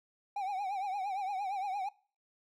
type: tone with vibrato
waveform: triangle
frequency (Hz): 784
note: G5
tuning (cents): 0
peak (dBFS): -31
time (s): 0.36-1.89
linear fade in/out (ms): 5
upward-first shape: triangle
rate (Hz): 8.7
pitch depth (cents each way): 120
effects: noise-tail reverb RT60 0.4 s tail -22 dB re dry